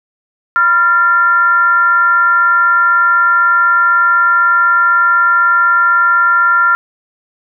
sine tone with frequency modulation, 1384 Hz, F6, 16 cents flat, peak -7 dBFS, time 0.56-6.75 s, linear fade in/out 0 ms, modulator 394 Hz, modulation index 0.44, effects none

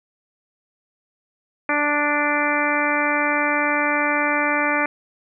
harmonic tone, 293.7 Hz, D4, in tune, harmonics 1 / 2 / 3 / 4 / 5 / 6 / 7 / 8, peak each -26 / -26 / -26 / -26 / -26 / -26 / -26 / -26 dBFS, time 1.69-4.86 s, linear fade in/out 2 ms, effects none

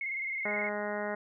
sine tone with vibrato, 2139 Hz, C7, 38 cents sharp, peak -32 dBFS, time 0.01-0.69 s, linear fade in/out 2 ms, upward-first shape square, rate 19 Hz, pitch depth 41 cents each way
harmonic tone, 207.7 Hz, G#3, in tune, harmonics 1 / 2 / 3 / 4 / 5 / 6 / 7 / 8 / 9 / 10, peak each -40 / -39 / -36 / -41 / -45 / -48 / -42 / -48 / -41 / -51 dBFS, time 0.45-1.15 s, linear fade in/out 5 ms
effects none

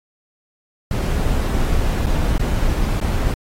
brown noise with dropouts, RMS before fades -18 dBFS, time 0.91-3.34 s, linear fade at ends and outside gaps 2 ms, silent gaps 2.062-2.066 / 2.381-2.395 / 3.002-3.012 s, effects AAC 48 kbps

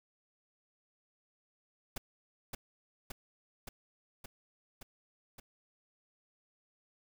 pink noise with echo, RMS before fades -38 dBFS, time 1.96-1.98 s, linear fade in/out 5 ms, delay 570 ms, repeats 6, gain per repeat -2 dB, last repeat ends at 5.4 s, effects none

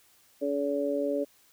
harmonic tone, 142.4 Hz, C#3, 47 cents sharp, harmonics 2 / 3 / 4, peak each -31 / -32 / -29 dBFS, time 0.41-1.25 s, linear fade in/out 20 ms, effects white hiss -62 dBFS RMS until 1.52 s

